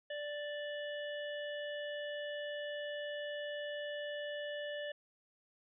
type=harmonic tone with a mistuned harmonic; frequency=587.3 Hz; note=D5; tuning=in tune; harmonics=1 / 3 / 5 / 6; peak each=-40 / -45 / -49 / -55 dBFS; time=0.1-4.92 s; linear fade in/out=5 ms; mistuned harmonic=6; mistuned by=-37 cents; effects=none